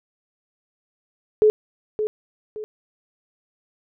sine tone with echo, 427.7 Hz, A4, 49 cents flat, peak -11 dBFS, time 1.42-1.5 s, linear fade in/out 0 ms, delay 570 ms, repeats 2, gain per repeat -9 dB, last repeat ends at 2.64 s, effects none

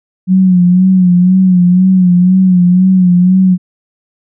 sine tone with vibrato, 182.7 Hz, F#3, 22 cents flat, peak -4 dBFS, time 0.27-3.58 s, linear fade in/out 50 ms, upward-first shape sine, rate 2 Hz, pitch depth 57 cents each way, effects none

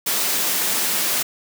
white high-pass noise, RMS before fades -21 dBFS, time 0.06-1.23 s, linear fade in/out 10 ms, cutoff 150 Hz, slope 24 dB/octave, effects none

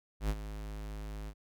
square tone with ADSR envelope, 52.2 Hz, G#1, 10 cents sharp, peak -28 dBFS, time 0.2-1.34 s, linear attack 94 ms, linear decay 49 ms, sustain -12 dB, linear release 59 ms, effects none

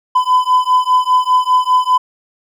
triangle beating tone pair, 1006 / 1011 Hz, B5 / B5, +32 / +40 cents, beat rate 5 Hz, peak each -11 dBFS, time 0.15-1.98 s, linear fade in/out 10 ms, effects none

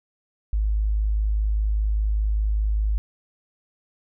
sine tone, 52.5 Hz, G#1, 19 cents sharp, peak -19 dBFS, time 0.53-2.98 s, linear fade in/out 0 ms, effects none

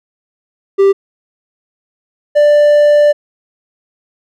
triangle tone pair in turn, 393 / 589.5 Hz, G4 / D5, +4 / +6 cents, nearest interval perfect fifth, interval 702 cents, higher second, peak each -3 dBFS, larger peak neither, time 0.78-0.93 / 2.35-3.13 s, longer second, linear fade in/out 20 ms, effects none

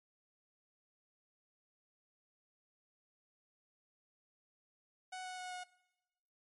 sawtooth tone with pitch steps, 742 / 736.9 / 731.8 / 726.7 Hz, F#5 / F#5 / F#5 / F#5, +5 / -7 / -19 / -31 cents, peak -39 dBFS, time 5.12-5.64 s, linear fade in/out 10 ms, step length 130 ms, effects noise-tail reverb RT60 1.0 s tail -20 dB re dry + MP3 48 kbps

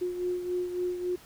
sine beating tone pair, 358.2 / 361.8 Hz, F4 / F#4, +44 / -39 cents, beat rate 3.6 Hz, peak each -29 / -37 dBFS, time 0.01-1.16 s, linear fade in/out 10 ms, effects pink hiss -53 dBFS RMS until 1.25 s

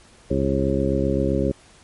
harmonic tone, 67.7 Hz, C#2, 40 cents flat, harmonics 1 / 2 / 3 / 4 / 5 / 6 / 8, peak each -26 / -26 / -26 / -26 / -26 / -26 / -26 dBFS, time 0.3-1.52 s, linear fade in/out 10 ms, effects pink hiss -51 dBFS RMS until 1.83 s + MP3 48 kbps

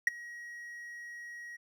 triangle tone with ADSR envelope, 1900 Hz, A#6, 33 cents sharp, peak -18 dBFS, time 0.07-1.57 s, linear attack 3 ms, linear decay 17 ms, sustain -23 dB, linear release 15 ms, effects none

